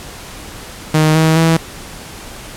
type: tone with pitch steps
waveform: sawtooth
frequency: 155.56 / 159.38 / 163.29 Hz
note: D#3 / D#3 / E3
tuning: 0 / +42 / -16 cents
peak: -5 dBFS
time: 0.94-1.57 s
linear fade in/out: 5 ms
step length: 210 ms
effects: pink hiss -32 dBFS RMS until 2.56 s + low-pass 12000 Hz 12 dB/octave